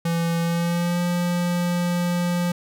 square tone with pitch glide, 168.1 to 175.34 Hz, E3 to F3, +34 to +7 cents, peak -21 dBFS, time 0.05-2.52 s, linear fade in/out 5 ms, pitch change +73 cents, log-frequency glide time 0.41-1.01 s, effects none

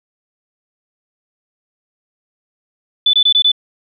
sine tone bursts, 3492 Hz, A7, 14 cents flat, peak -8 dBFS, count 5, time 3.06-3.518 s, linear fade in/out 5 ms, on 74 ms, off 22 ms, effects none

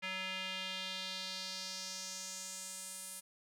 square tone with band-pass filter sweep, 188 Hz, F#3, 28 cents sharp, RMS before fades -43 dBFS, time 0.02-3.21 s, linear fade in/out 20 ms, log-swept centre 2400 to 10000 Hz, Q 2.5, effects none

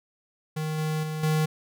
square tone with level steps, 155.56 Hz, D#3, in tune, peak -28 / -26 / -30 / -22 dBFS, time 0.56-1.46 s, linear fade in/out 10 ms, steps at 0.78 / 1.03 / 1.23 s, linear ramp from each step 5 ms, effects none

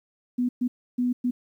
sine tone bursts at uneven times, 246.9 Hz, B3, in tune, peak -21 dBFS, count 4, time 0.38-0.49 / 0.61-0.68 / 0.98-1.13 / 1.24-1.31 s, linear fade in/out 10 ms, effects 10-bit

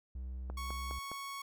triangle tone with pitch glide, 63.5 to 63.9 Hz, B1 to C2, +49 to -40 cents, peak -37 dBFS, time 0.15-0.99 s, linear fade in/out 5 ms, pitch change +11 cents, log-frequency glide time 0.62-0.69 s
click train, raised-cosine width 1 ms, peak -30 dBFS, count 4, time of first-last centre 0.5-1.116 s, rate 4.87 Hz
sawtooth tone, 1108 Hz, C#6, 1 cent flat, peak -37 dBFS, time 0.57-1.42 s, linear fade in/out 5 ms
effects none

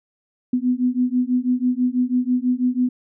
sine beating tone pair, 246.9 / 253 Hz, B3 / B3, 0 / +42 cents, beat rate 6.1 Hz, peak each -20 dBFS, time 0.53-2.89 s, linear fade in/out 5 ms, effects none

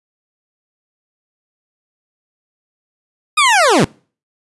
20% pulse linear sweep, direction down, 1263 to 103.83 Hz, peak -4 dBFS, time 3.37-3.85 s, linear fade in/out 10 ms, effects noise-tail reverb RT60 0.4 s tail -25 dB re dry + resampled to 24000 Hz

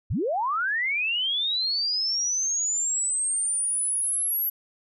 sine linear sweep, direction up, 55.9 to 11770 Hz, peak -23 dBFS, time 0.1-4.5 s, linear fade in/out 10 ms, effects none

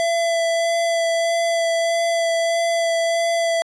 square tone with vibrato, 670 Hz, E5, 28 cents sharp, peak -18 dBFS, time 0-3.62 s, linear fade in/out 0 ms, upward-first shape sine, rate 1.6 Hz, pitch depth 12 cents each way, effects resampled to 22050 Hz

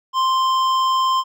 triangle tone with hard clipping, 1046 Hz, C6, 1 cent flat, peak -17 dBFS, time 0.13-1.24 s, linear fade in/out 50 ms, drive 14 dB, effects none

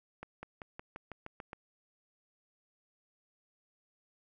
accelerating click train, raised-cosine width 0.5 ms, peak -28 dBFS, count 9, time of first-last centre 0.23-1.531 s, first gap 200 ms, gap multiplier 0.94, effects none

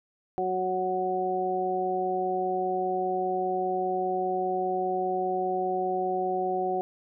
harmonic tone, 185 Hz, F#3, in tune, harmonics 1 / 2 / 3 / 4, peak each -39 / -29 / -35 / -28 dBFS, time 0.38-6.81 s, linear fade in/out 0 ms, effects none

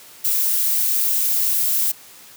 violet noise, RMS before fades -19 dBFS, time 0.24-1.92 s, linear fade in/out 10 ms, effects white hiss -44 dBFS RMS until 2.36 s + high-pass 80 Hz 12 dB/octave

